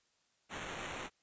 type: noise with sample-and-hold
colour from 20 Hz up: white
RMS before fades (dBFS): -43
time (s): 0.49-1.1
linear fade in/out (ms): 50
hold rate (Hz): 4900
effects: white hiss -75 dBFS RMS until 1.22 s + resampled to 16000 Hz